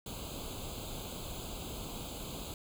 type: noise with comb filter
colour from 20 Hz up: pink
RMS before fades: -42 dBFS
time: 0.06-2.54 s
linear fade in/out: 2 ms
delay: 0.27 ms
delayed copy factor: +1
effects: none